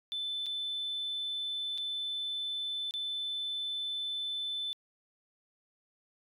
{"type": "tone with dropouts", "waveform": "sine", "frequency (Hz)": 3520, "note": "A7", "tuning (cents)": 0, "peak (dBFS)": -32, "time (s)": [0.12, 4.73], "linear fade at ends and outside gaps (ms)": 0, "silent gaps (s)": [[0.46, 0.465], [1.777, 1.782], [2.909, 2.939]], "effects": ["tanh soft clip ceiling -29 dBFS"]}